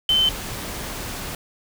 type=tone in noise; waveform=sine; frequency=3073 Hz; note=G7; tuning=35 cents flat; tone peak=-15 dBFS; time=0.09-0.29 s; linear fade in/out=2 ms; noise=pink; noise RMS=-31 dBFS; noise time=0.09-1.35 s; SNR=+13 dB; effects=none